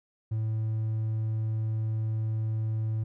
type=tone; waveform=triangle; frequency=110 Hz; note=A2; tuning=in tune; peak=-24 dBFS; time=0.31-3.04 s; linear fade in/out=10 ms; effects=tanh soft clip ceiling -20 dBFS